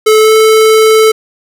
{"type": "tone with pitch glide", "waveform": "square", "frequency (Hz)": [433.6, 438.1], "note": ["A4", "A4"], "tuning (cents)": [-25, -7], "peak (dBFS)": -4, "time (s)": [0.06, 1.12], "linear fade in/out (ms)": 10, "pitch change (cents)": 18, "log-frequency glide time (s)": [0.19, 0.33], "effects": []}